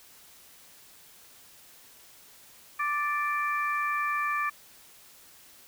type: harmonic tone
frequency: 587.3 Hz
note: D5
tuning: in tune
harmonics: 2 / 3 / 4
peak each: -28 / -32 / -34 dBFS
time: 2.79-4.5 s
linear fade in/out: 10 ms
effects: white hiss -54 dBFS RMS until 5.67 s

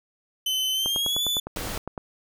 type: tone with pitch glide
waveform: 40% pulse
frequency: 3045 to 3478 Hz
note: F#7 to A7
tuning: +49 to -21 cents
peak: -22 dBFS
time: 0.46-1.4 s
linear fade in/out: 5 ms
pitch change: +230 cents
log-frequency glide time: 0.73-1.24 s
type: click train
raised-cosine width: 1 ms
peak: -18 dBFS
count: 12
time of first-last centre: 0.86-1.978 s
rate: 9.84 Hz
type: noise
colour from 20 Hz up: pink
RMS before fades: -32 dBFS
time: 1.56-1.78 s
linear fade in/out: 2 ms
effects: none

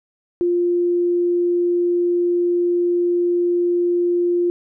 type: tone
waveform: sine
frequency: 350 Hz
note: F4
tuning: 4 cents sharp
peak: -15 dBFS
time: 0.41-4.5 s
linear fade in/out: 0 ms
effects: none

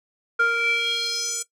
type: tone with band-pass filter sweep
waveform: square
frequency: 465.7 Hz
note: A#4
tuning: 2 cents flat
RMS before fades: -24 dBFS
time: 0.39-1.43 s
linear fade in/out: 10 ms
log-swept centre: 1400 to 7900 Hz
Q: 4.3
effects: noise-tail reverb RT60 0.1 s tail -17 dB re dry

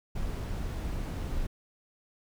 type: noise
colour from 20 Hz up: brown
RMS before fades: -33 dBFS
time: 0.15-1.47 s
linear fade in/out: 10 ms
effects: none

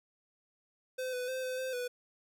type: tone with pitch steps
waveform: square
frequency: 513 / 498.3 / 518 / 511 / 519 / 492.9 Hz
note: C5 / B4 / C5 / C5 / C5 / B4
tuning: -34 / +15 / -17 / -41 / -14 / -3 cents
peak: -35 dBFS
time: 0.98-1.88 s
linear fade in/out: 10 ms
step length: 150 ms
effects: none

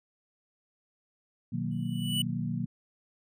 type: chord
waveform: sine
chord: B major seventh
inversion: none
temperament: equal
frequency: 123.47 / 155.56 / 185 / 233.1 Hz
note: B2 / D#3 / F#3 / A#3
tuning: 0 / 0 / 0 / 0 cents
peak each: -35 dBFS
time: 1.52-2.66 s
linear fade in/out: 10 ms
type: tone with exponential growth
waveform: square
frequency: 2960 Hz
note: F#7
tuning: in tune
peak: -26 dBFS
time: 1.71-2.22 s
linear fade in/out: 5 ms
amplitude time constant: 110 ms
effects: none

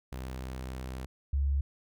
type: tone pair in turn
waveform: sawtooth / sine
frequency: 64.3 / 69.58 Hz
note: C2 / C#2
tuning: -30 / +7 cents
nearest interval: minor second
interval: 137 cents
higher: second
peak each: -33 / -25 dBFS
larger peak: second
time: 0.12-1.06 / 1.33-1.61 s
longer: first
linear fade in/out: 5 ms
effects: none

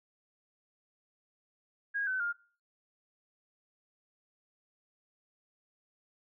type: tone with pitch steps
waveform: sine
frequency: 1638 / 1519.5 / 1409.6 Hz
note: G#6 / F#6 / F6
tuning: -24 / +46 / +16 cents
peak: -30 dBFS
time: 1.94-2.33 s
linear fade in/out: 20 ms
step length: 130 ms
effects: noise-tail reverb RT60 0.5 s tail -24 dB re dry

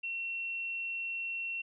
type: tone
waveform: sine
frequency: 2720 Hz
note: F7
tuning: 46 cents flat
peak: -34 dBFS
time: 0.03-1.62 s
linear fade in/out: 10 ms
effects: none

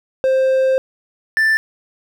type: tone pair in turn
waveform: triangle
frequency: 526 / 1769.2 Hz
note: C5 / A6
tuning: +9 / +9 cents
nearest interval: octave + major sixth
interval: 2100 cents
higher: second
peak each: -10 dBFS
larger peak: neither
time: 0.24-0.78 / 1.37-1.57 s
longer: first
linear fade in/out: 0 ms
effects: none

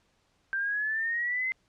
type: exponential sweep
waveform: sine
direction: up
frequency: 1568 to 2077 Hz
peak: -27 dBFS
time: 0.53-1.52 s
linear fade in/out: 0 ms
effects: pink hiss -70 dBFS RMS until 1.68 s + low-pass 7000 Hz 12 dB/octave

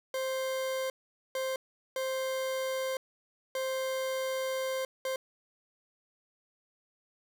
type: tone bursts at uneven times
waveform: 40% pulse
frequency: 525 Hz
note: C5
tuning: 6 cents sharp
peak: -30 dBFS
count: 5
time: 0.14-0.9 / 1.35-1.56 / 1.96-2.97 / 3.55-4.85 / 5.05-5.16 s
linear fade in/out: 2 ms
effects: none

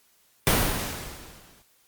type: noise with exponential decay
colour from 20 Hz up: pink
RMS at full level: -18 dBFS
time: 0.47-1.62 s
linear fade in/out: 0 ms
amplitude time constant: 250 ms
effects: white hiss -63 dBFS RMS until 1.87 s + Opus 48 kbps

